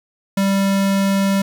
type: tone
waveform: square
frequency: 196 Hz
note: G3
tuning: in tune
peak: -15 dBFS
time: 0.37-1.42 s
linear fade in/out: 5 ms
effects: 9-bit